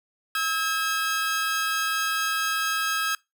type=tone pair together; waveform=sawtooth; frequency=1295.1 / 1620 Hz; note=E6 / G#6; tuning=-31 / -43 cents; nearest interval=major third; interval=388 cents; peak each=-23 dBFS; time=0.35-3.15 s; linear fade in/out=2 ms; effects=noise-tail reverb RT60 0.2 s tail -23 dB re dry